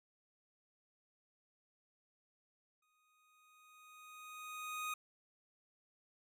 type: tone with exponential growth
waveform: 25% pulse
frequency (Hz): 1244.5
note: D#6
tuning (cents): 0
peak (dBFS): -34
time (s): 2.82-4.94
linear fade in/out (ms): 5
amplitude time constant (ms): 460
effects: none